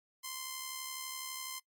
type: tone with amplitude modulation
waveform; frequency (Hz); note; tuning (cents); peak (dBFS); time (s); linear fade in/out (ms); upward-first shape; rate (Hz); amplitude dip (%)
5% pulse; 1041; C6; -9; -26; 0.23-1.6; 20; sine; 72; 40
effects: noise-tail reverb RT60 0.1 s tail -20 dB re dry + MP3 96 kbps